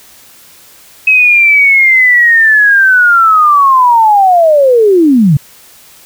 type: linear sweep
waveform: sine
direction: down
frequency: 2564 to 130.81 Hz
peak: -3 dBFS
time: 1.07-5.37 s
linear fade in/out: 5 ms
effects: white hiss -39 dBFS RMS until 6.05 s